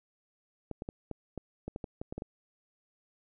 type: clicks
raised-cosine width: 2 ms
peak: -24 dBFS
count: 12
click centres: 0.713 / 0.821 / 0.889 / 1.113 / 1.377 / 1.68 / 1.761 / 1.842 / 2.015 / 2.125 / 2.18 / 2.221 s
effects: none